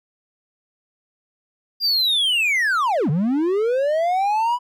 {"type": "linear two-way sweep", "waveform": "triangle", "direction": "down then up", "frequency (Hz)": [4845, 136.9, 994], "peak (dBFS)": -15, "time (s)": [1.8, 4.59], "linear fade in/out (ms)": 50, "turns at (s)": 3.1, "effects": []}